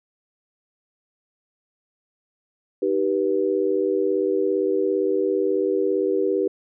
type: chord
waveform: sine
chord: Eb augmented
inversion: none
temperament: just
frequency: 311.1 / 388.9 / 486.1 Hz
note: Eb4 / G4 / B4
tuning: 0 / -14 / -28 cents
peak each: -26 / -21 / -24 dBFS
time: 2.82-6.48 s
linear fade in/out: 5 ms
effects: none